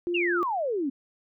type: tone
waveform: sine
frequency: 349.2 Hz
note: F4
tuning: in tune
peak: -25 dBFS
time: 0.07-0.43 s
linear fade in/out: 0 ms
type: exponential sweep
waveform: sine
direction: down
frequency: 2900 to 256.4 Hz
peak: -25 dBFS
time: 0.14-0.9 s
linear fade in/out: 10 ms
effects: none